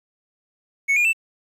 triangle tone with pitch steps, 2212 / 2426 / 2661 Hz, C#7 / D#7 / E7, -4 / -44 / +16 cents, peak -14 dBFS, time 0.88-1.132 s, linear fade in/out 20 ms, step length 84 ms, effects 9-bit

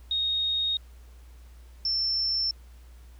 sine tone pair in turn, 3729 / 5367 Hz, A#7 / E8, 0 / +30 cents, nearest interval tritone, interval 630 cents, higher second, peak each -24 dBFS, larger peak neither, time 0.11-0.77 / 1.85-2.51 s, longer neither, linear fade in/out 2 ms, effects added 60 Hz sine -46 dBFS peak until 3.19 s + pink hiss -61 dBFS RMS until 3.19 s

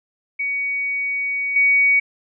sine tone with level steps, 2250 Hz, C#7, 25 cents sharp, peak -20 / -12 dBFS, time 0.39-2 s, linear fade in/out 10 ms, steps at 1.56 s, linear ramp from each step 2 ms, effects none

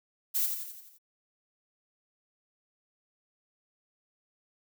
violet noise with echo, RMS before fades -28 dBFS, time 0.34-0.47 s, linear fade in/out 20 ms, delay 86 ms, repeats 6, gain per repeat -5 dB, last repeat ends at 0.986 s, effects none

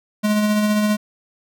square tone with tremolo, 210.6 Hz, G#3, 24 cents sharp, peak -15 dBFS, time 0.23-0.97 s, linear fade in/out 20 ms, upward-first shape sine, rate 15 Hz, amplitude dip 30%, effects none

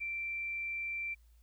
sine tone, 2349 Hz, D7, in tune, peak -35 dBFS, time 0-1.15 s, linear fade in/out 20 ms, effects added 57 Hz sine -59 dBFS peak until 1.42 s + white hiss -75 dBFS RMS until 1.42 s

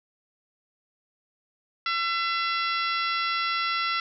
harmonic tone, 675 Hz, E5, 41 cents sharp, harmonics 2 / 3 / 4 / 5 / 6 / 7 / 8, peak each -27 / -31 / -33 / -35 / -37 / -38 / -39 dBFS, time 1.86-4 s, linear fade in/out 2 ms, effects none

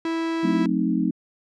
45% pulse tone, 328.4 Hz, E4, 6 cents flat, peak -23 dBFS, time 0.05-0.66 s, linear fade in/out 2 ms
sine chord, F# diminished seventh, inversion none, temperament equal with one note detuned, 181.71 / 220 / 261.6 / 311.1 Hz, F#3 / A3 / C4 / Eb4, -31 / 0 / 0 / 0 cents, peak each -25 dBFS, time 0.43-1.11 s, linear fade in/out 10 ms
effects low-pass 4000 Hz 12 dB/octave

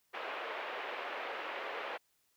pink band-pass noise, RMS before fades -41 dBFS, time 0.13-1.98 s, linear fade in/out 20 ms, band 460 to 2800 Hz, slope 24 dB/octave, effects white hiss -75 dBFS RMS until 2.36 s

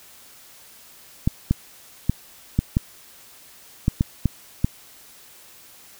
clicks, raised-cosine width 5 ms, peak -5 dBFS, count 9, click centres 1.275 / 1.51 / 2.096 / 2.59 / 2.769 / 3.881 / 4.009 / 4.257 / 4.645 s, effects white hiss -48 dBFS RMS until 5.99 s

